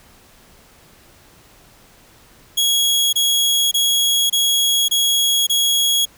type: tone bursts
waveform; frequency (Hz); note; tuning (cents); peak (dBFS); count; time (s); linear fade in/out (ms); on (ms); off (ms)
sawtooth; 3322; G#7; 0; -11; 6; 2.57-6.055; 10; 560; 25
effects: pink hiss -49 dBFS RMS until 6.17 s